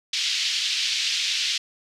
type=band-pass noise; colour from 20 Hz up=pink; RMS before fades=-25 dBFS; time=0.13-1.58 s; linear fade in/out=5 ms; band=2700 to 5400 Hz; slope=24 dB/octave; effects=none